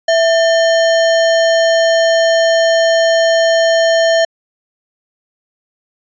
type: tone with sample-and-hold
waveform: sine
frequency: 660 Hz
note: E5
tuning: 2 cents sharp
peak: -8 dBFS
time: 0.08-4.25 s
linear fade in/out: 5 ms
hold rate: 2450 Hz
effects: resampled to 16000 Hz